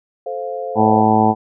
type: chord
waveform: sine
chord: F major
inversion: first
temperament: just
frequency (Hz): 436.5 / 523.8 / 698.5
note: A4 / C5 / F5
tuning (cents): -14 / +2 / 0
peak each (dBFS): -28 / -25 / -27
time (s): 0.26-1.02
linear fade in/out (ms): 5
type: harmonic tone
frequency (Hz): 108.8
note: A2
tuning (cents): -19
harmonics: 1 / 2 / 3 / 4 / 5 / 6 / 7 / 8 / 9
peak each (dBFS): -22 / -16 / -21 / -21 / -26 / -25 / -15 / -18 / -24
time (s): 0.75-1.35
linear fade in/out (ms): 50
effects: none